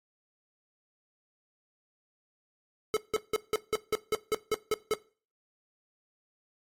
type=tone bursts; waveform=square; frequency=432.6 Hz; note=A4; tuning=29 cents flat; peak=-25 dBFS; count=11; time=2.94-4.937 s; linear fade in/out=0 ms; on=27 ms; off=170 ms; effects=noise-tail reverb RT60 0.4 s tail -20 dB re dry + AAC 48 kbps